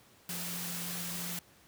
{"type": "tone in noise", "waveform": "sine", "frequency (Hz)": 174.61, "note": "F3", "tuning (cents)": 0, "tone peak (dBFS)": -42, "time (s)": [0.29, 1.39], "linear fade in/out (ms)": 2, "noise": "white", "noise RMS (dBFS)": -39, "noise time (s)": [0.29, 1.39], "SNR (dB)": -6, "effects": ["pink hiss -61 dBFS RMS until 1.67 s", "high-pass 80 Hz 12 dB/octave"]}